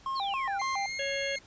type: tone with vibrato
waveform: triangle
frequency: 922 Hz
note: A#5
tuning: 19 cents flat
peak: -28 dBFS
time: 0.06-0.86 s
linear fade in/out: 2 ms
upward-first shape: square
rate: 3.6 Hz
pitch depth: 260 cents each way
type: exponential sweep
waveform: sine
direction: down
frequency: 4583 to 1348 Hz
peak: -35 dBFS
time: 0.15-0.59 s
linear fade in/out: 20 ms
type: tone with pitch glide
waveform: sawtooth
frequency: 2093 to 2143 Hz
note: C7 to C7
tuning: 0 to +41 cents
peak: -30 dBFS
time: 0.59-1.39 s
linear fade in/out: 10 ms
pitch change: +41 cents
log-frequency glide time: 0.84-0.93 s
type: harmonic tone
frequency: 554.4 Hz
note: C#5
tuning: in tune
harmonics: 1 / 3 / 5 / 6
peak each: -33 / -38 / -40 / -41 dBFS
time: 0.99-1.36 s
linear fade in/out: 5 ms
effects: pink hiss -56 dBFS RMS until 1.46 s + resampled to 16000 Hz

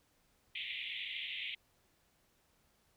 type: band-pass noise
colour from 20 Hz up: white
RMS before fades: -42 dBFS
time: 0.55-1.55 s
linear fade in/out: 5 ms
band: 2000 to 3600 Hz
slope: 96 dB/octave
effects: pink hiss -73 dBFS RMS until 2.96 s

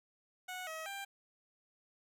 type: tone with pitch steps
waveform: 15% pulse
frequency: 735 / 638 / 792 Hz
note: F#5 / D#5 / G5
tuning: -12 / +43 / +18 cents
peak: -35 dBFS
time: 0.48-1.05 s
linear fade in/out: 10 ms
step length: 190 ms
effects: none

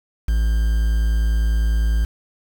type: tone with quantisation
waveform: triangle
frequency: 55 Hz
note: A1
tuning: in tune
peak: -13 dBFS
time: 0.28-2.05 s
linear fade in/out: 5 ms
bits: 6
effects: none

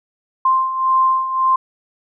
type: beating tone pair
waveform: sine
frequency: 1046.5 / 1048.3 Hz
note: C6 / C6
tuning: 0 / +3 cents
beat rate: 1.8 Hz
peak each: -20 / -14 dBFS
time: 0.45-1.56 s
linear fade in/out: 5 ms
effects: none

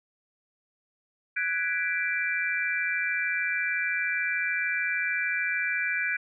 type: chord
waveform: sine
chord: G# half-diminished seventh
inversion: third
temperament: equal with one note detuned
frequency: 1487.7 / 1661.2 / 1975.5 / 2349 Hz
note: F#6 / G#6 / B6 / D7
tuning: +9 / 0 / 0 / 0 cents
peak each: -31 / -31 / -35 / -29 dBFS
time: 1.36-6.17 s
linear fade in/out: 10 ms
effects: none

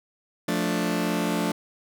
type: chord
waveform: sawtooth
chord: D minor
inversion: first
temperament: just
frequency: 176.2 / 220.2 / 293.7 Hz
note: F3 / A3 / D4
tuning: +16 / +2 / 0 cents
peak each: -24 dBFS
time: 0.48-1.52 s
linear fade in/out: 5 ms
effects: none

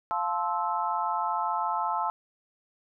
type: chord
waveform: sine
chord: F major seventh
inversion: none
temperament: just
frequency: 698.5 / 873.1 / 1047.7 / 1309.6 Hz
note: F5 / A5 / C6 / E6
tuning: 0 / -14 / +2 / -12 cents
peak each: -34 / -29 / -32 / -32 dBFS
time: 0.11-2.1 s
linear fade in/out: 0 ms
effects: none

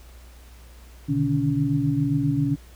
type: tone cluster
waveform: sine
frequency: 123.9 / 146.1 / 153.6 / 282.2 Hz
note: B2 / D3 / D#3 / C#4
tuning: +6 / -9 / -22 / +31 cents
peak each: -27 / -24 / -29 / -23 dBFS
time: 1.08-2.56 s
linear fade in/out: 20 ms
effects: added 60 Hz sine -44 dBFS peak until 2.75 s + pink hiss -53 dBFS RMS until 2.75 s

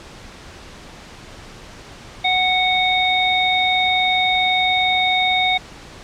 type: harmonic tone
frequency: 740 Hz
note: F#5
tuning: in tune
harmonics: 1 / 3 / 5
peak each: -19 / -19 / -19 dBFS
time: 2.24-5.58 s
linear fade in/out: 10 ms
effects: pink hiss -39 dBFS RMS until 6.03 s + low-pass 6000 Hz 12 dB/octave

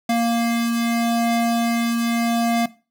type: tone pair together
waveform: square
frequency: 233.1 / 698.5 Hz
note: A#3 / F5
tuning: 0 / 0 cents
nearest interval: octave + perfect fifth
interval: 1900 cents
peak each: -19 / -27 dBFS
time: 0.09-2.66 s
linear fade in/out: 5 ms
effects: noise-tail reverb RT60 0.3 s tail -17 dB re dry

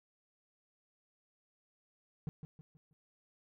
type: tone with echo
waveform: triangle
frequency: 153.6 Hz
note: D#3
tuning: 22 cents flat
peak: -33 dBFS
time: 2.27-2.29 s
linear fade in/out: 0 ms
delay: 160 ms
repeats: 4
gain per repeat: -8 dB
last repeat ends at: 2.93 s
effects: none

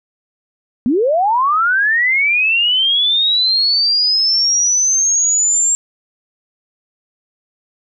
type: linear sweep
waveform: sine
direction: up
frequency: 220 to 7459 Hz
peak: -11 dBFS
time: 0.86-5.75 s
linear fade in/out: 0 ms
effects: none

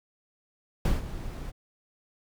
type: noise with ADSR envelope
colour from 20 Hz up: brown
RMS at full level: -22 dBFS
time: 0.85-1.52 s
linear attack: 3 ms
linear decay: 160 ms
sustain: -14 dB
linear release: 27 ms
effects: none

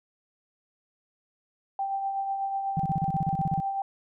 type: tone with tremolo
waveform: sine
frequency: 784 Hz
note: G5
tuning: in tune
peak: -25 dBFS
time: 1.79-3.82 s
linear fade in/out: 2 ms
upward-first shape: triangle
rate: 8.1 Hz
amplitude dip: 45%
type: tone bursts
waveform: sine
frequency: 161.3 Hz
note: E3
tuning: 37 cents flat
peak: -24 dBFS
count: 14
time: 2.77-3.601 s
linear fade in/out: 0 ms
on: 25 ms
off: 37 ms
effects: none

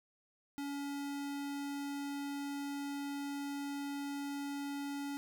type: tone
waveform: square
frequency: 282.7 Hz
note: C#4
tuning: 34 cents sharp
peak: -39 dBFS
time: 0.58-5.17 s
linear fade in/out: 0 ms
effects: 11-bit

